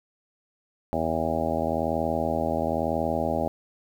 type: harmonic tone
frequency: 81 Hz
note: E2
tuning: 30 cents flat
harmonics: 1 / 2 / 3 / 4 / 5 / 6 / 7 / 8 / 9 / 10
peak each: -35 / -35 / -31 / -34 / -36 / -36 / -30 / -30 / -35 / -32 dBFS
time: 0.93-3.48 s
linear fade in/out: 0 ms
effects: 9-bit